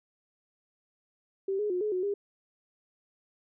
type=tone with pitch steps; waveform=sine; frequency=388.4 / 418.7 / 360.7 / 423.9 / 366.8 / 404.2 Hz; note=G4 / G#4 / F#4 / G#4 / F#4 / G#4; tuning=-16 / +14 / -44 / +35 / -15 / -47 cents; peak=-27 dBFS; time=1.48-2.14 s; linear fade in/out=5 ms; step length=110 ms; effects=none